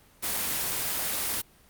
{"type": "noise", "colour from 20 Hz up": "white", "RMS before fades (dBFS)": -29, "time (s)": [0.22, 1.42], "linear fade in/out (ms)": 20, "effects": ["pink hiss -58 dBFS RMS until 1.69 s", "Opus 24 kbps"]}